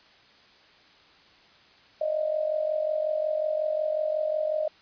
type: tone with amplitude modulation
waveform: sine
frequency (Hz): 618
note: D#5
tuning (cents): -12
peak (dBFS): -21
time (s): 2.01-4.68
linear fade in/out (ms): 5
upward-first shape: sine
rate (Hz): 45.5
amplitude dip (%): 70
effects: white hiss -56 dBFS RMS until 4.81 s + resampled to 11025 Hz